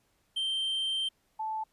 triangle / sine tone pair in turn, 3136 / 873.9 Hz, G7 / A5, 0 / -12 cents, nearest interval octave + minor seventh, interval 2212 cents, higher first, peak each -27 / -31 dBFS, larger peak first, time 0.36-1.09 / 1.39-1.64 s, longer first, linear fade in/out 10 ms, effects pink hiss -72 dBFS RMS until 1.72 s + resampled to 32000 Hz

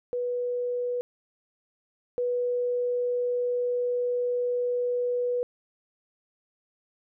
sine tone pair in turn, 490 / 490 Hz, B4 / B4, -14 / -14 cents, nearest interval unison, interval 0 cents, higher neither, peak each -26 / -24 dBFS, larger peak second, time 0.13-1.01 / 2.18-5.43 s, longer second, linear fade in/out 0 ms, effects none

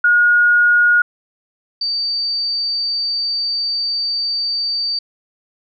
sine tone pair in turn, 1440 / 4617 Hz, F#6 / D8, -47 / -30 cents, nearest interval octave + minor sixth, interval 2017 cents, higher second, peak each -9 / -17 dBFS, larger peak first, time 0.04-1.02 / 1.81-4.99 s, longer second, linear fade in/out 5 ms, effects none

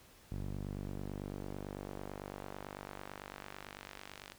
sawtooth tone with band-pass filter sweep, 49 Hz, G1, in tune, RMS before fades -45 dBFS, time 0.31-4.34 s, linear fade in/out 10 ms, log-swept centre 140 to 3400 Hz, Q 0.71, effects pink hiss -61 dBFS RMS until 4.38 s

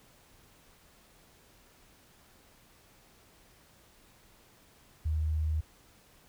sine tone, 77.78 Hz, D#2, in tune, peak -27 dBFS, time 5.05-5.61 s, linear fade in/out 10 ms, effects pink hiss -61 dBFS RMS until 6.28 s

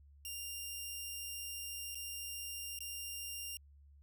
10% pulse tone with dropouts, 2794 Hz, F7, in tune, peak -33 dBFS, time 0.25-3.57 s, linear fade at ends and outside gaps 1 ms, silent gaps 1.947-1.954 / 2.789-2.805 s, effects added 71 Hz sine -58 dBFS peak until 4.02 s

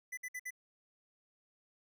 square tone bursts, 2000 Hz, B6, 21 cents sharp, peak -40 dBFS, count 4, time 0.12-0.507 s, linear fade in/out 10 ms, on 54 ms, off 57 ms, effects none

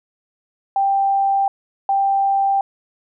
sine tone pair in turn, 787 / 787 Hz, G5 / G5, +7 / +7 cents, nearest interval unison, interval 0 cents, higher neither, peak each -14 dBFS, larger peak neither, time 0.76-1.48 / 1.89-2.61 s, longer neither, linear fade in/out 2 ms, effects none

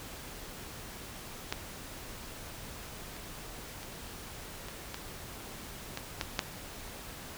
clicks, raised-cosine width 0.2 ms, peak -14 / -30 / -27 / -25 / -20 / -18 / -14 / -10 dBFS, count 8, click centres 1.525 / 3.166 / 3.831 / 4.685 / 4.944 / 5.974 / 6.212 / 6.392 s, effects pink hiss -45 dBFS RMS until 7.37 s

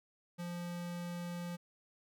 square tone, 174.2 Hz, F3, 4 cents flat, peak -40 dBFS, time 0.38-1.57 s, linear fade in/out 20 ms, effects none

